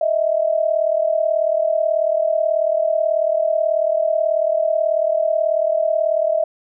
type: tone pair together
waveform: sine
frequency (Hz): 622.7 / 661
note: D#5 / E5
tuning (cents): +1 / +5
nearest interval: minor second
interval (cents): 104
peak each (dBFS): -18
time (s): 0.01-6.44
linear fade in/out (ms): 5
effects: none